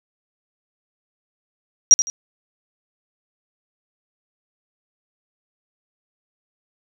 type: tone with echo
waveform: sine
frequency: 5720 Hz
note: F8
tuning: 41 cents sharp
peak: -4 dBFS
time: 1.91-1.94 s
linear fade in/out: 0 ms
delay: 80 ms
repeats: 2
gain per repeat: -11 dB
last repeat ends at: 2.1 s
effects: none